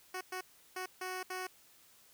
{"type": "tone bursts at uneven times", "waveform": "10% pulse", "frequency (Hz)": 370, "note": "F#4", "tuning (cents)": 0, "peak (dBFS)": -30, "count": 5, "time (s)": [[0.14, 0.21], [0.32, 0.41], [0.76, 0.86], [1.01, 1.23], [1.3, 1.47]], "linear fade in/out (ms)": 5, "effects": ["white hiss -63 dBFS RMS until 2.13 s"]}